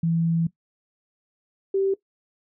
sine tone pair in turn, 165.9 / 388.9 Hz, E3 / G4, +11 / -14 cents, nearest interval octave + minor third, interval 1475 cents, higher second, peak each -19 dBFS, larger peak neither, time 0.03-0.47 / 1.74-1.94 s, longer first, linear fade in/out 5 ms, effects noise-tail reverb RT60 0.1 s tail -18 dB re dry

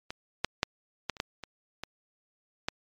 clicks, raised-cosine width 0.2 ms, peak -18 / -8 / -6 / -12 / -29 / -11 / -22 / -18 / -11 dBFS, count 9, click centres 0.105 / 0.446 / 0.631 / 1.097 / 1.168 / 1.201 / 1.437 / 1.836 / 2.685 s, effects low-pass 7000 Hz 12 dB/octave + MP3 96 kbps

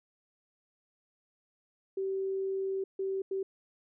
sine tone bursts at uneven times, 385.6 Hz, G4, 28 cents flat, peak -30 dBFS, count 3, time 1.97-2.84 / 2.99-3.22 / 3.31-3.43 s, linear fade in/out 5 ms, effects none

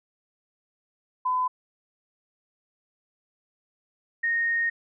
sine tone pair in turn, 1010 / 1854.5 Hz, B5 / A#6, +39 / -9 cents, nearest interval major seventh, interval 1052 cents, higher second, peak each -22 dBFS, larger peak neither, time 1.25-1.48 / 4.23-4.7 s, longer second, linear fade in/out 10 ms, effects none

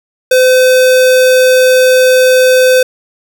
square tone, 511 Hz, C5, 41 cents flat, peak -5 dBFS, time 0.31-2.83 s, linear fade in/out 5 ms, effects none

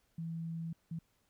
sine tone bursts at uneven times, 164.81 Hz, E3, in tune, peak -37 dBFS, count 2, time 0.18-0.73 / 0.91-0.99 s, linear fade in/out 5 ms, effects pink hiss -75 dBFS RMS until 1.29 s

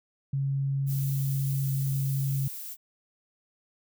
sine tone with pitch glide, 137.5 to 136.71 Hz, C#3 to C#3, -14 to -24 cents, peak -25 dBFS, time 0.33-2.48 s, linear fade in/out 5 ms, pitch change -10 cents, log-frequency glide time 0.93-1.53 s
violet noise, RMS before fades -39 dBFS, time 0.86-2.77 s, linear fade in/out 50 ms
effects none

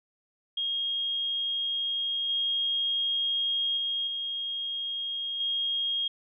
sine tone with level steps, 3254 Hz, G#7, 36 cents flat, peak -27 / -25 / -27 / -30 / -26 dBFS, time 0.57-6.08 s, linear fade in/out 5 ms, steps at 2.29 / 3.77 / 4.07 / 5.4 s, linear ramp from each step 5 ms, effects none

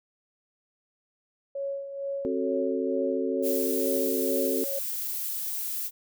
sine tone with tremolo, 554.4 Hz, C#5, in tune, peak -28 dBFS, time 1.55-4.79 s, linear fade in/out 5 ms, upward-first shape sine, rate 2.2 Hz, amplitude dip 60%
sine chord, F# diminished, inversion second, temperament just, 266.4 / 370 / 444 Hz, C4 / F#4 / A4, +31 / 0 / +16 cents, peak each -30 dBFS, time 2.25-4.64 s, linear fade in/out 0 ms
violet noise, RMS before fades -32 dBFS, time 3.42-5.91 s, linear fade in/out 50 ms
effects none

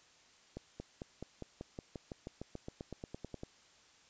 accelerating click train, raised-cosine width 2 ms, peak -29 dBFS, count 20, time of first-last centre 0.57-3.434 s, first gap 230 ms, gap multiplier 0.95, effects white hiss -64 dBFS RMS until 4.09 s + resampled to 16000 Hz

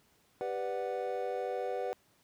triangle chord, G major seventh, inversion none, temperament equal, 392 / 493.9 / 587.3 / 740 Hz, G4 / B4 / D5 / F#5, 0 / 0 / 0 / 0 cents, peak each -38 / -34 / -39 / -37 dBFS, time 0.41-1.93 s, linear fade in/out 0 ms, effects pink hiss -68 dBFS RMS until 2.23 s + high-pass 80 Hz 12 dB/octave

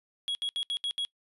triangle tone bursts at uneven times, 3322 Hz, G#7, in tune, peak -27 dBFS, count 6, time 0.28-0.35 / 0.42-0.49 / 0.56-0.63 / 0.7-0.77 / 0.84-0.91 / 0.98-1.05 s, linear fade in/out 0 ms, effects noise-tail reverb RT60 0.1 s tail -24 dB re dry + resampled to 32000 Hz

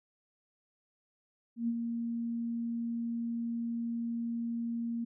sine tone with ADSR envelope, 233.1 Hz, A#3, in tune, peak -27 dBFS, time 1.56-5.05 s, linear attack 120 ms, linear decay 51 ms, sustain -5 dB, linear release 13 ms, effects none

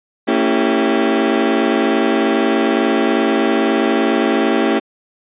30% pulse chord, A# diminished seventh, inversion none, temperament equal with one note detuned, 227.6 / 277.2 / 329.6 / 392 Hz, A#3 / C#4 / E4 / G4, -41 / 0 / 0 / 0 cents, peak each -16 dBFS, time 0.27-4.8 s, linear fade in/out 20 ms, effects resampled to 8000 Hz

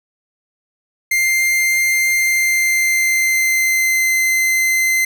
45% pulse tone with pitch glide, 2099 to 2069 Hz, C7 to C7, +5 to -20 cents, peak -13 dBFS, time 1.11-5.05 s, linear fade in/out 5 ms, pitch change -25 cents, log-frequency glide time 2.13-4.13 s, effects none

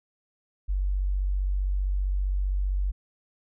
sine tone, 47.65 Hz, G1, 48 cents flat, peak -23 dBFS, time 0.68-2.92 s, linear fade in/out 20 ms, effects none

